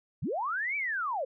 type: linear two-way sweep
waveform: sine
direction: up then down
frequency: 85.4 to 2349 to 483.8 Hz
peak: -29 dBFS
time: 0.22-1.25 s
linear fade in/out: 10 ms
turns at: 0.76 s
effects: none